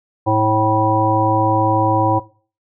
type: harmonic tone with a mistuned harmonic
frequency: 108.3 Hz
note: A2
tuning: 27 cents flat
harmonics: 1 / 3 / 5 / 7 / 9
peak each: -19 / -19 / -19 / -19 / -19 dBFS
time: 0.26-2.2 s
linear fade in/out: 20 ms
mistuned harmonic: 7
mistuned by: +35 cents
effects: noise-tail reverb RT60 0.4 s tail -18 dB re dry